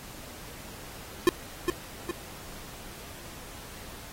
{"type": "tone with echo", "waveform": "square", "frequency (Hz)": 352.8, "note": "F4", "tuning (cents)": 18, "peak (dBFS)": -17, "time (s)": [1.27, 1.29], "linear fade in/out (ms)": 0, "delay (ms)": 410, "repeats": 2, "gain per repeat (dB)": -6, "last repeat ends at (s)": 2.11, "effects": ["pink hiss -45 dBFS RMS until 4.12 s", "AAC 48 kbps"]}